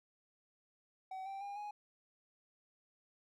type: tone with pitch steps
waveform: triangle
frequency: 758 / 781.6 / 805.9 / 830.9 Hz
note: F#5 / G5 / G5 / G#5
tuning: +42 / -5 / +48 / +1 cents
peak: -40 dBFS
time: 1.11-1.71 s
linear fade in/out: 5 ms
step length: 150 ms
effects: none